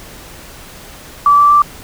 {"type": "tone with pitch steps", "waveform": "sine", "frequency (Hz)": [1156, 1164, 1172.1], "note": ["D6", "D6", "D6"], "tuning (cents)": [-28, -16, -4], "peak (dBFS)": -5, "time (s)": [1.26, 1.62], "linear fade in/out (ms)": 2, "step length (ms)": 120, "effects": ["pink hiss -35 dBFS RMS until 1.83 s"]}